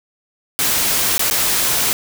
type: noise with dropouts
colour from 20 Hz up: white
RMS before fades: -17 dBFS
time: 0.59-1.93 s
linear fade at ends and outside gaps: 0 ms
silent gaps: 1.18-1.194 / 1.3-1.31 s
effects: none